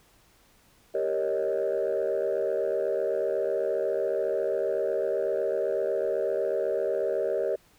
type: chord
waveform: sine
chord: Eb dominant seventh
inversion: first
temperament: equal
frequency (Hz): 392 / 466.2 / 554.4 / 622.3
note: G4 / Bb4 / Db5 / Eb5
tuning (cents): 0 / 0 / 0 / 0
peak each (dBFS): -29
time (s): 0.94-7.56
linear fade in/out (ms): 10
effects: tanh soft clip ceiling -19 dBFS + pink hiss -61 dBFS RMS until 7.78 s